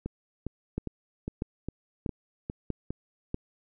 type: two click trains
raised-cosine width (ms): 3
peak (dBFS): -20 / -17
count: 8 / 5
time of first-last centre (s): 0.06-2.906 / 0.78-3.344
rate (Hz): 2.46 / 1.56
effects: none